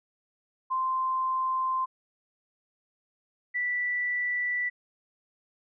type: tone pair in turn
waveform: sine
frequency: 1042 / 1967 Hz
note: C6 / B6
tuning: -7 / -7 cents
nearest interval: major seventh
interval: 1100 cents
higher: second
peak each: -25 / -26 dBFS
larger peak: first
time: 0.7-1.86 / 3.54-4.7 s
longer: neither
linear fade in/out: 20 ms
effects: none